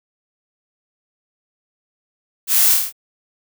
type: noise with echo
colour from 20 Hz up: blue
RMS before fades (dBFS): -17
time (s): 2.47-2.77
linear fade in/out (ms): 50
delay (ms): 26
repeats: 6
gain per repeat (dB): -2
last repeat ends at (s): 2.926
effects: none